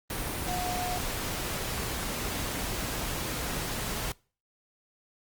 sine tone in noise, 722 Hz, F#5, 43 cents flat, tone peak -32 dBFS, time 0.48-0.98 s, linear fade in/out 2 ms, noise pink, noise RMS -33 dBFS, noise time 0.1-4.12 s, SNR -2 dB, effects noise-tail reverb RT60 0.4 s tail -25 dB re dry + Opus 32 kbps

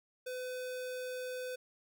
square tone, 505 Hz, B4, 39 cents sharp, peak -39 dBFS, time 0.26-1.56 s, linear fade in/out 10 ms, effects none

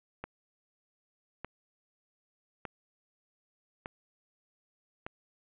click train, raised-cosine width 0.5 ms, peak -23 dBFS, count 5, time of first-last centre 0.24-5.065 s, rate 0.829 Hz, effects resampled to 8000 Hz + 10-bit

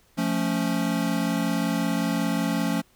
square chord, F augmented, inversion none, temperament equal, 174.61 / 220 / 277.2 Hz, F3 / A3 / C#4, 0 / 0 / 0 cents, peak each -28 / -28 / -28 dBFS, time 0.17-2.82 s, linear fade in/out 20 ms, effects pink hiss -61 dBFS RMS until 2.95 s

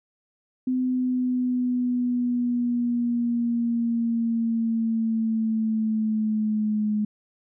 sine linear sweep, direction down, 255.6 to 210.6 Hz, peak -21 dBFS, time 0.67-7.05 s, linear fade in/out 5 ms, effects none

